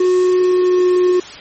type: tone with pitch glide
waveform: triangle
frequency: 365.1 to 362 Hz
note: F#4 to F#4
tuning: -23 to -38 cents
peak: -8 dBFS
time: 0-1.2 s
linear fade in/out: 5 ms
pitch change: -15 cents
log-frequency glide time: 0.36-0.93 s
effects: white hiss -33 dBFS RMS until 1.4 s + MP3 32 kbps